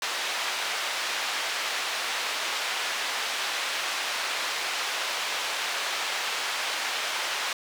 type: band-pass noise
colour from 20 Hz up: white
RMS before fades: -30 dBFS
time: 0.02-7.53 s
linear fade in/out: 2 ms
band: 650 to 3700 Hz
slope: 12 dB/octave
effects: none